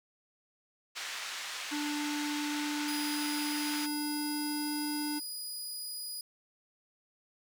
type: band-pass noise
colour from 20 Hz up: pink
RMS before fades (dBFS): -40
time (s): 0.95-3.87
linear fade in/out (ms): 20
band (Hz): 1500 to 6400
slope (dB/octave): 12
type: tone with pitch glide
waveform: square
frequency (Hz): 294.9 to 297.1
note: D4 to D4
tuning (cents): +7 to +20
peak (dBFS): -34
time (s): 1.71-5.2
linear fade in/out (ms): 20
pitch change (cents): +13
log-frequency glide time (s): 2.27-4.85
type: tone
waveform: 20% pulse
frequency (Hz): 4933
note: D#8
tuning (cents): -16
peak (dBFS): -32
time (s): 2.88-6.21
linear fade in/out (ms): 2
effects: none